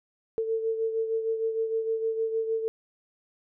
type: beating tone pair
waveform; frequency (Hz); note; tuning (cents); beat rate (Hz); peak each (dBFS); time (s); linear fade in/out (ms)
sine; 446.9 / 453.4; A4 / A#4; +27 / -48; 6.5; -26 / -34; 0.38-2.68; 0
effects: none